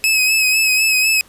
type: tone with vibrato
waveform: sawtooth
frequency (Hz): 2564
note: E7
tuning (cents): -49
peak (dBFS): -9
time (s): 0.04-1.21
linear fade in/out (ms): 0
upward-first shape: sine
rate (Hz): 4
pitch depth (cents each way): 38
effects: pink hiss -47 dBFS RMS until 1.28 s + resampled to 32000 Hz